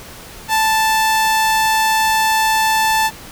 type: tone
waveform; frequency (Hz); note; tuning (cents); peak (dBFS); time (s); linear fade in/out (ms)
sawtooth; 880; A5; 0; -9; 0.48-3.11; 50
effects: pink hiss -36 dBFS RMS until 3.31 s